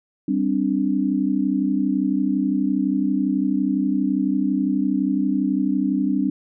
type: chord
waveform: sine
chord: G suspended fourth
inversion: none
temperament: equal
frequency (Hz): 196 / 261.6 / 293.7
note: G3 / C4 / D4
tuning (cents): 0 / 0 / 0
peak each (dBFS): -23 / -22 / -22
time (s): 0.28-6.3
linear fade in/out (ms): 5
effects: none